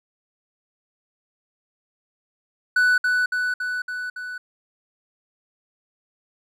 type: tone with echo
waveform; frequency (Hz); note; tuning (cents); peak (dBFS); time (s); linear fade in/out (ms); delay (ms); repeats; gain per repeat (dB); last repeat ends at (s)
triangle; 1488; F#6; +9; -13; 2.76-2.98; 5; 280; 5; -3; 4.38
effects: none